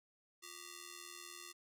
5% pulse ring-modulated tone, 784 Hz, G5, in tune, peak -35 dBFS, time 0.42-1.53 s, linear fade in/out 20 ms, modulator 432 Hz, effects none

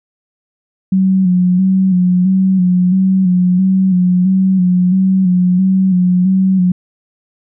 sine tone with vibrato, 185 Hz, F#3, in tune, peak -8 dBFS, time 0.92-6.72 s, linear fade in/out 5 ms, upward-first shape square, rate 1.5 Hz, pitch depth 42 cents each way, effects none

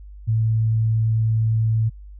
sine tone, 111.4 Hz, A2, 22 cents sharp, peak -16 dBFS, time 0.27-1.9 s, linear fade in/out 20 ms, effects added 50 Hz sine -37 dBFS peak until 2.19 s

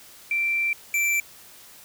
sine / square tone pair in turn, 2349 / 2341 Hz, D7 / D7, 0 / -6 cents, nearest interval unison, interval 6 cents, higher first, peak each -21 dBFS, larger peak neither, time 0.31-0.73 / 0.94-1.2 s, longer first, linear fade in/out 2 ms, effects white hiss -48 dBFS RMS until 1.84 s

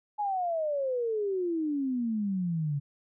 sine exponential sweep, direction down, 850 to 139.2 Hz, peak -27 dBFS, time 0.18-2.8 s, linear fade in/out 20 ms, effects none

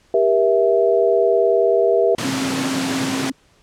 sine chord, E diminished, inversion first, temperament just, 395.6 / 474.7 / 659.3 Hz, G4 / Bb4 / E5, +16 / +31 / 0 cents, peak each -17 dBFS, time 0.14-2.15 s, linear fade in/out 2 ms
pink high-pass noise, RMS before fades -24 dBFS, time 2.18-3.3 s, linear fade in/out 5 ms, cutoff 110 Hz, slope 48 dB/octave
sine tone with tremolo, 266.3 Hz, C4, 31 cents sharp, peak -20 dBFS, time 2.24-3.32 s, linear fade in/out 10 ms, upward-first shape triangle, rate 17 Hz, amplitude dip 25%
effects pink hiss -56 dBFS RMS until 3.62 s + low-pass 8000 Hz 12 dB/octave

